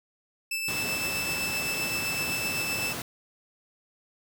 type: tone with tremolo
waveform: sawtooth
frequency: 2637 Hz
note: E7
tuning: in tune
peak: -24 dBFS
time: 0.51-2.93 s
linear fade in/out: 5 ms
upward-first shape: triangle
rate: 7.8 Hz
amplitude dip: 35%
type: high-pass noise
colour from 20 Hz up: pink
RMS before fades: -35 dBFS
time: 0.68-3.02 s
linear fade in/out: 2 ms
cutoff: 110 Hz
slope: 12 dB/octave
effects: none